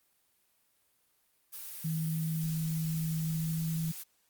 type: noise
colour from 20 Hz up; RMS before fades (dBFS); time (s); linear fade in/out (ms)
blue; -43; 1.52-4.04; 20
type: tone with pitch glide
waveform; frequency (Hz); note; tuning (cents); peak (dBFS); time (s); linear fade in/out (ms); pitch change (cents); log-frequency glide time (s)
sine; 160 to 161.67; D#3 to E3; +49 to -33; -30; 1.84-3.92; 10; +18; 3.28-3.72
effects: white hiss -72 dBFS RMS until 4.29 s + Opus 32 kbps